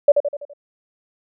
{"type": "tone with echo", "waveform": "sine", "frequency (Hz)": 577, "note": "D5", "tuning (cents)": -31, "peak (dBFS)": -6, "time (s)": [0.08, 0.12], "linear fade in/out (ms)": 5, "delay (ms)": 83, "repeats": 5, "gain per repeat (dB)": -6, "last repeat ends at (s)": 0.535, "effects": []}